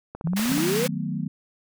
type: click train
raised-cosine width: 1 ms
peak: -21 dBFS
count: 8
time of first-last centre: 0.15-0.579 s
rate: 16.3 Hz
type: exponential sweep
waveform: sine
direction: up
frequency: 155.56 to 523.3 Hz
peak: -22 dBFS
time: 0.24-0.87 s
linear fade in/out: 10 ms
type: high-pass noise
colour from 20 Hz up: pink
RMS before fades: -30 dBFS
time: 0.36-0.88 s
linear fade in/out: 10 ms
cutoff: 980 Hz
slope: 12 dB/octave
type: chord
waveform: sine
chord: B dominant seventh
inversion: first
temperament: equal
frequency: 155.56 / 185 / 220 / 246.9 Hz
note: D#3 / F#3 / A3 / B3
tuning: 0 / 0 / 0 / 0 cents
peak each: -30 / -30 / -32 / -33 dBFS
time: 0.49-1.28 s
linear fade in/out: 5 ms
effects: none